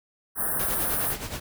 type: band-stop noise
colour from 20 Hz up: white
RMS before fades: -27 dBFS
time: 0.35-1.16 s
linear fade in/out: 50 ms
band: 1800 to 8900 Hz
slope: 96 dB/octave
type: noise with tremolo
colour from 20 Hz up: pink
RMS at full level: -32 dBFS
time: 0.59-1.4 s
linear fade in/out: 5 ms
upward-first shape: sine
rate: 9.6 Hz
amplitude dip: 65%
effects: none